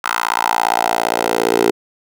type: tone with high-pass filter sweep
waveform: 10% pulse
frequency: 57.4 Hz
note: A#1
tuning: 26 cents flat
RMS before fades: -17 dBFS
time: 0.04-1.71 s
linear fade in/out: 5 ms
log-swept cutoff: 1200 to 400 Hz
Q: 3.5
effects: none